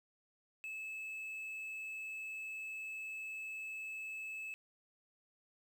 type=tone with quantisation; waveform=triangle; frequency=2604 Hz; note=E7; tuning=22 cents flat; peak=-40 dBFS; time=0.64-4.54 s; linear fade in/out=0 ms; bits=11; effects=none